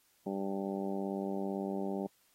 harmonic tone, 97.8 Hz, G2, 4 cents flat, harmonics 2 / 3 / 4 / 5 / 6 / 7 / 8 / 9, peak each -37 / -41 / -39 / -47 / -43 / -50 / -45 / -52 dBFS, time 0.26-2.07 s, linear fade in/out 5 ms, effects white hiss -70 dBFS RMS until 2.34 s + AAC 48 kbps

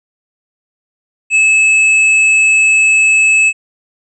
sine tone with hard clipping, 2600 Hz, E7, 24 cents flat, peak -8 dBFS, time 1.3-3.53 s, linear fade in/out 50 ms, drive 7 dB, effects resampled to 22050 Hz

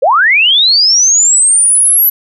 sine linear sweep, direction up, 462.7 to 11920 Hz, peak -5 dBFS, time 0.02-2.1 s, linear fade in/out 10 ms, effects none

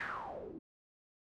white noise with low-pass filter sweep, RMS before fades -43 dBFS, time 0-0.59 s, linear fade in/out 10 ms, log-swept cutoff 1900 to 290 Hz, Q 5.9, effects none

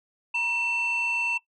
sine tone pair together, 951.9 / 2683 Hz, A#5 / E7, +36 / +30 cents, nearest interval octave + tritone, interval 1794 cents, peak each -30 / -23 dBFS, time 0.34-1.38 s, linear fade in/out 10 ms, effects noise-tail reverb RT60 0.1 s tail -18 dB re dry + tanh soft clip ceiling -20 dBFS

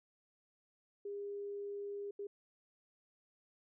sine tone bursts at uneven times, 404.8 Hz, G#4, 44 cents flat, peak -40 dBFS, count 2, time 1.05-2.11 / 2.19-2.27 s, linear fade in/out 5 ms, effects none

